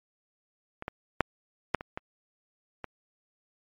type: clicks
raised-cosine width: 0.5 ms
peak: -22 / -18 / -6 / -8 / -22 / -19 / -21 dBFS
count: 7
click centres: 0.824 / 0.881 / 1.207 / 1.747 / 1.809 / 1.975 / 2.843 s
effects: MP3 64 kbps